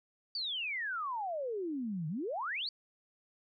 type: exponential two-way sweep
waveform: sine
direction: down then up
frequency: 4699 to 148 to 4699 Hz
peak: -34 dBFS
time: 0.35-2.69 s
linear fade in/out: 2 ms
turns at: 2.08 s
effects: none